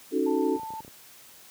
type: chord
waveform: sine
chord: D# half-diminished seventh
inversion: third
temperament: equal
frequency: 277.2 / 311.1 / 370 / 440 Hz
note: C#4 / D#4 / F#4 / A4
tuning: 0 / 0 / 0 / 0 cents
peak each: -28 dBFS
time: 0.11-0.59 s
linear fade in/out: 50 ms
type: tone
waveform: sine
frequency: 886 Hz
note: A5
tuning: 12 cents sharp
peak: -34 dBFS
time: 0.26-0.81 s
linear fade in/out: 10 ms
type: clicks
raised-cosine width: 2 ms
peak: -33 dBFS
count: 8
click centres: 0.561 / 0.596 / 0.633 / 0.705 / 0.737 / 0.805 / 0.848 / 0.879 s
effects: white hiss -51 dBFS RMS until 1.5 s + high-pass 80 Hz 12 dB/octave